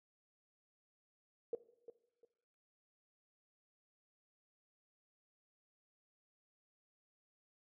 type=tone with echo; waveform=sine; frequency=466.2 Hz; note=A#4; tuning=in tune; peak=-34 dBFS; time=1.53-1.55 s; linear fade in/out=2 ms; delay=350 ms; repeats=2; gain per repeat=-13 dB; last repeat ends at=2.25 s; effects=noise-tail reverb RT60 0.8 s tail -17 dB re dry